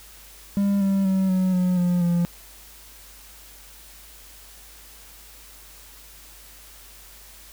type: tone with pitch steps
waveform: triangle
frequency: 200 / 195.21 / 190.53 / 185.96 / 181.5 / 177.15 / 172.91 Hz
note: G3 / G3 / G3 / F#3 / F#3 / F3 / F3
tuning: +35 / -7 / -49 / +9 / -33 / +25 / -17 cents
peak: -16 dBFS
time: 0.57-2.25 s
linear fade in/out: 0 ms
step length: 240 ms
effects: added 50 Hz sine -50 dBFS peak until 7.52 s + white hiss -47 dBFS RMS until 7.52 s